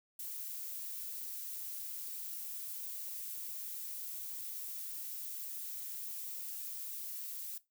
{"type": "noise", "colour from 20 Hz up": "violet", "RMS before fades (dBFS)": -43, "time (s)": [0.19, 7.58], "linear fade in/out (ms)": 5, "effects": ["noise-tail reverb RT60 0.2 s tail -17 dB re dry"]}